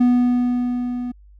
triangle tone with level ramp, 245.9 Hz, B3, 7 cents flat, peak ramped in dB -9 to -22 dBFS, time 0-1.12 s, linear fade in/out 10 ms, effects added 50 Hz sine -44 dBFS peak until 1.39 s

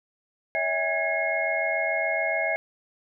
sine tone cluster, 565 / 652 / 808 / 1664 / 2158 Hz, C#5 / E5 / G#5 / G#6 / C#7, +33 / -19 / -48 / +3 / -47 cents, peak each -33 / -27 / -34 / -32 / -27 dBFS, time 0.55-2.56 s, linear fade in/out 0 ms, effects none

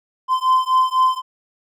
triangle beating tone pair, 1030 / 1034 Hz, C6 / C6, -28 / -21 cents, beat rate 4 Hz, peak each -15 dBFS, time 0.28-1.22 s, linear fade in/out 50 ms, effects none

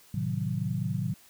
sine chord, A diminished seventh, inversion none, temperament equal, 110 / 130.81 / 155.56 / 185 Hz, A2 / C3 / Eb3 / Gb3, 0 / 0 / 0 / 0 cents, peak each -33 dBFS, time 0.14-1.14 s, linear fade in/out 5 ms, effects white hiss -57 dBFS RMS until 1.29 s

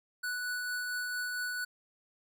square tone with tremolo, 1480 Hz, F#6, in tune, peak -33 dBFS, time 0.23-1.65 s, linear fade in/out 10 ms, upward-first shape triangle, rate 4.4 Hz, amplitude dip 25%, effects none

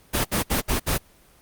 pink noise bursts, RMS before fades -22 dBFS, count 5, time 0.13-0.982 s, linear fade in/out 20 ms, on 120 ms, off 63 ms, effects pink hiss -55 dBFS RMS until 1.41 s + Opus 24 kbps

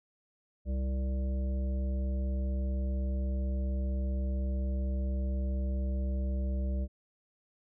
harmonic tone with a mistuned harmonic, 65.41 Hz, C2, in tune, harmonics 1 / 3 / 5 / 7 / 9, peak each -29 / -39 / -48 / -52 / -46 dBFS, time 0.65-6.88 s, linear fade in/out 50 ms, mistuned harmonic 7, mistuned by -24 cents, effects none

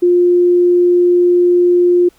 sine tone, 353.4 Hz, F4, 21 cents sharp, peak -7 dBFS, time 0.02-2.09 s, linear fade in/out 10 ms, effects pink hiss -52 dBFS RMS until 2.18 s

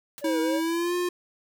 white noise with exponential decay, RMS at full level -37 dBFS, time 0.18-0.26 s, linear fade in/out 0 ms, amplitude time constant 16 ms
triangle linear two-way sweep, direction down then up, 587.3 to 466.2 to 587.3 Hz, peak -25 dBFS, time 0.21-0.61 s, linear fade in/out 50 ms, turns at 0.4 s
square tone with pitch glide, 321.8 to 355 Hz, E4 to F4, -42 to +28 cents, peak -25 dBFS, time 0.24-1.09 s, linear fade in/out 5 ms, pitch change +170 cents, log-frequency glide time 0.58-0.95 s
effects none

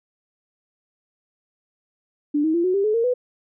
sine tone with pitch steps, 293.7 / 316.6 / 341.3 / 367.9 / 396.6 / 427.5 / 460.9 / 496.8 Hz, D4 / D#4 / F4 / F#4 / G4 / A4 / A#4 / B4, 0 / +30 / -40 / -10 / +20 / -50 / -20 / +10 cents, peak -17 dBFS, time 2.34-3.14 s, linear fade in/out 10 ms, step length 100 ms, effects none

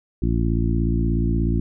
harmonic tone with a mistuned harmonic, 56.8 Hz, A#1, 44 cents flat, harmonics 1 / 2 / 3 / 4 / 5 / 6, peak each -21 / -24 / -26 / -27 / -28 / -29 dBFS, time 0.22-1.6 s, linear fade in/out 5 ms, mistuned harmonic 1, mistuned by -16 cents, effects none

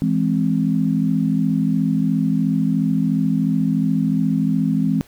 sine chord, E augmented, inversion none, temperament equal, 164.81 / 207.7 / 261.6 Hz, E3 / G#3 / B#3, 0 / 0 / 0 cents, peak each -20 dBFS, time 0.02-5.01 s, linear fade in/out 0 ms, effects pink hiss -50 dBFS RMS until 5.07 s

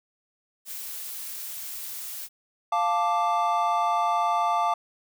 blue noise, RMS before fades -36 dBFS, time 0.65-2.29 s, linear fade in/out 50 ms
triangle chord, D minor, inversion first, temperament equal, 698.5 / 880 / 1174.7 Hz, F5 / A5 / D6, 0 / 0 / 0 cents, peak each -24 dBFS, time 2.72-4.74 s, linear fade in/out 5 ms
effects none

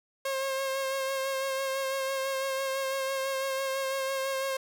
sawtooth tone with vibrato, 537 Hz, C5, 45 cents sharp, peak -25 dBFS, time 0.25-4.57 s, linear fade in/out 5 ms, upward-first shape sine, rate 6 Hz, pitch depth 24 cents each way, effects none

